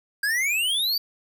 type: exponential sweep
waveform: square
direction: up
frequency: 1597 to 4699 Hz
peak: -22 dBFS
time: 0.23-0.98 s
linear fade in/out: 5 ms
effects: 10-bit